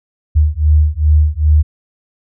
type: beating tone pair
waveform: sine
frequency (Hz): 74.9 / 77.4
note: D2 / D#2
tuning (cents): +35 / -9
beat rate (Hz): 2.5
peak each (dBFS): -11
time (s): 0.35-1.63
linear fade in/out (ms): 20
effects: none